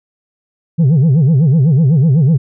sine tone with vibrato, 146.7 Hz, D3, 2 cents flat, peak -4 dBFS, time 0.78-2.38 s, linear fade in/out 20 ms, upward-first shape sine, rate 8 Hz, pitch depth 260 cents each way, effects tanh soft clip ceiling -6 dBFS

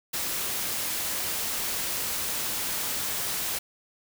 white noise, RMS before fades -30 dBFS, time 0.13-3.59 s, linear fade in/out 10 ms, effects none

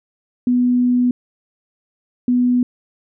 sine tone bursts at uneven times, 246.9 Hz, B3, in tune, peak -12 dBFS, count 2, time 0.47-1.11 / 2.28-2.63 s, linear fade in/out 2 ms, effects none

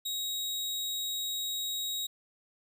sawtooth tone, 3800 Hz, A#7, 33 cents sharp, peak -29 dBFS, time 0.05-2.07 s, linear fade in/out 10 ms, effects none

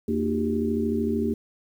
sine tone cluster, 85.6 / 228.9 / 302.8 / 362.3 / 395.5 Hz, F2 / A#3 / D#4 / F#4 / G4, -34 / -31 / -47 / -36 / +15 cents, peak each -34 / -25 / -30 / -34 / -28 dBFS, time 0.08-1.34 s, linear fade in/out 5 ms, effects 9-bit

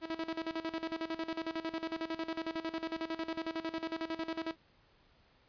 sawtooth tone with tremolo, 325.1 Hz, E4, 24 cents flat, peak -30 dBFS, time 0.01-4.56 s, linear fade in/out 50 ms, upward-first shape square, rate 11 Hz, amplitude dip 80%, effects pink hiss -67 dBFS RMS until 5.48 s + resampled to 11025 Hz

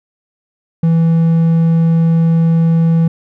triangle tone, 164.81 Hz, E3, in tune, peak -6 dBFS, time 0.83-3.08 s, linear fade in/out 5 ms, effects none

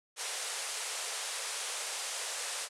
white band-pass noise, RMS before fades -38 dBFS, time 0.16-2.69 s, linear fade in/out 50 ms, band 430 to 10000 Hz, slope 48 dB/octave, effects none

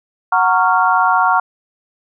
sine chord, Gb major seventh, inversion none, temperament just, 740 / 925 / 1110 / 1387.5 Hz, Gb5 / Bb5 / Db6 / F6, 0 / -14 / +2 / -12 cents, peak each -16 dBFS, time 0.32-1.4 s, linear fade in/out 5 ms, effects none

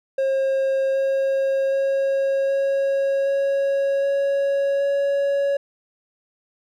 triangle tone with pitch steps, 537 / 540.7 / 544.5 / 548.3 / 552.1 / 555.9 / 559.8 Hz, C5 / C#5 / C#5 / C#5 / C#5 / C#5 / C#5, +45 / -43 / -31 / -19 / -7 / +5 / +17 cents, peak -16 dBFS, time 0.18-5.57 s, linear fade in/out 5 ms, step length 770 ms, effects none

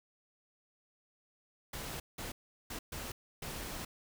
pink noise bursts at uneven times, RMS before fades -42 dBFS, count 5, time 1.73-2 / 2.18-2.32 / 2.7-2.79 / 2.92-3.12 / 3.42-3.85 s, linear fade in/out 5 ms, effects none

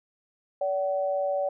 sine tone pair together, 573 / 758 Hz, D5 / F#5, -43 / +42 cents, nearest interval perfect fourth, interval 485 cents, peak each -25 / -31 dBFS, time 0.61-1.49 s, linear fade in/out 5 ms, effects none

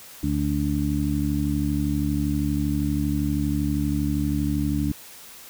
harmonic tone, 72.6 Hz, D2, 19 cents flat, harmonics 1 / 2 / 3 / 4, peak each -27 / -27 / -28 / -25 dBFS, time 0.23-4.92 s, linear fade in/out 5 ms, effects white hiss -44 dBFS RMS until 5.49 s

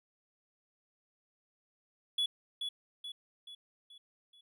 triangle tone with echo, 3399 Hz, G#7, 39 cents sharp, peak -27 dBFS, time 2.18-2.26 s, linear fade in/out 5 ms, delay 430 ms, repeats 5, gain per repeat -6 dB, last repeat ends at 4.41 s, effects none

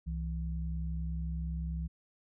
sine tone pair together, 65.41 / 164.82 Hz, C2 / E3, 0 / 0 cents, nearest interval octave + major third, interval 1600 cents, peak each -34 / -38 dBFS, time 0.06-1.88 s, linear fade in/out 20 ms, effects none

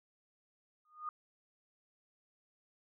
sine tone with exponential growth, 1228 Hz, D#6, 23 cents flat, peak -34 dBFS, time 0.85-1.09 s, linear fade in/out 2 ms, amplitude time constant 51 ms, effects none

